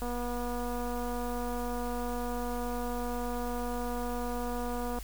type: click train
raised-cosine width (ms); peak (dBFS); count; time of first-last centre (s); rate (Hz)
1; -24; 1203; 0.02-4.987; 242
effects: added 50 Hz sine -39 dBFS peak until 5.03 s + white hiss -49 dBFS RMS until 5.03 s